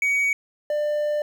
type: tone pair in turn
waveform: triangle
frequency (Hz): 2254 / 595.3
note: C#7 / D5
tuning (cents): +28 / +23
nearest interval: octave + major seventh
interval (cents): 2305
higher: first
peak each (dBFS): -17 / -19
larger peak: first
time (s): 0.02-0.33 / 0.7-1.22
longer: second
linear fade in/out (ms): 2
effects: 9-bit